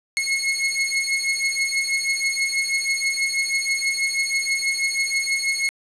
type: beating tone pair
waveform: sawtooth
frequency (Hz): 2169 / 2175.2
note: C#7 / C#7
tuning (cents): -38 / -33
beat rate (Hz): 6.2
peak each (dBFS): -20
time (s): 0.17-5.69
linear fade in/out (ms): 0
effects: resampled to 24000 Hz + 7-bit